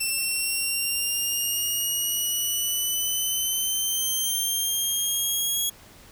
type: exponential sweep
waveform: 10% pulse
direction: up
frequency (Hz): 2685 to 3322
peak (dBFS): -16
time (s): 0-5.7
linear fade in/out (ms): 10
effects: pink hiss -50 dBFS RMS until 6.11 s